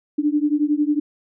sine beating tone pair, 291.9 / 302.9 Hz, D4 / D#4, -10 / -46 cents, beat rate 11 Hz, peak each -19 / -20 dBFS, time 0.18-1 s, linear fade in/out 10 ms, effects none

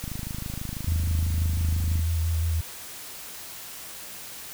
click train, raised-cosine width 5 ms, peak -21 dBFS, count 52, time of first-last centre 0.04-1.994 s, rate 26.1 Hz
sine tone with vibrato, 82.2 Hz, E2, 4 cents flat, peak -22 dBFS, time 0.87-2.61 s, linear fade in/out 5 ms, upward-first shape square, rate 5.8 Hz, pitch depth 24 cents each way
effects white hiss -40 dBFS RMS until 4.53 s

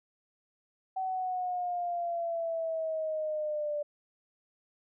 sine exponential sweep, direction down, 760 to 587.3 Hz, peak -30 dBFS, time 0.96-3.83 s, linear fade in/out 10 ms, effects none

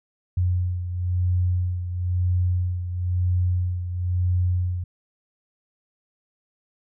sine beating tone pair, 89.7 / 90.7 Hz, F2 / F#2, +47 / -34 cents, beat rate 1 Hz, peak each -21 / -28 dBFS, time 0.37-4.84 s, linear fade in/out 5 ms, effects none

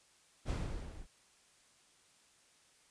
brown noise with level ramp, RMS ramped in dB -31 to -52 dBFS, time 0.45-1.07 s, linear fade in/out 50 ms, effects white hiss -67 dBFS RMS until 2.9 s + resampled to 22050 Hz

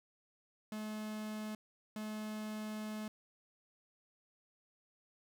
45% pulse tone bursts at uneven times, 214.5 Hz, A3, 44 cents flat, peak -40 dBFS, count 2, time 0.72-1.55 / 1.96-3.08 s, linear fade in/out 2 ms, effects none

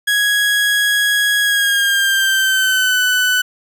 30% pulse tone with pitch glide, 1661.2 to 1497.2 Hz, G#6 to F#6, 0 to +20 cents, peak -10 dBFS, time 0.07-3.42 s, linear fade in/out 10 ms, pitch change -180 cents, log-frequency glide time 1.41-3.01 s, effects none

